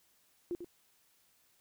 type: tone with echo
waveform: sine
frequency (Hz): 349.2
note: F4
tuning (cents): 0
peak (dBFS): -33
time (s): 0.51-0.55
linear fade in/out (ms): 0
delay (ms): 95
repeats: 1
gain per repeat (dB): -8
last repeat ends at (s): 0.645
effects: white hiss -70 dBFS RMS until 1.6 s